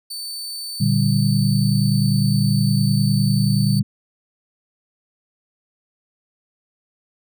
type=tone; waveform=sawtooth; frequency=4536 Hz; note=C#8; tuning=39 cents sharp; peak=-25 dBFS; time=0.1-3.8 s; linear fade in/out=10 ms
type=chord; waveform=sine; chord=G minor; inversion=first; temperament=equal; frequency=116.54 / 146.83 / 196 Hz; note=Bb2 / D3 / G3; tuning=0 / 0 / 0 cents; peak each=-19 dBFS; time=0.8-3.83 s; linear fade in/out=10 ms
effects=none